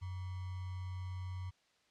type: tone with sample-and-hold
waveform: sine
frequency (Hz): 92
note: F#2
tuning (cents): -9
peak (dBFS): -39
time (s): 0.01-1.51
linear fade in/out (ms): 20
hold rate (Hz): 1050
effects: white hiss -72 dBFS RMS until 1.9 s + low-pass 5000 Hz 12 dB/octave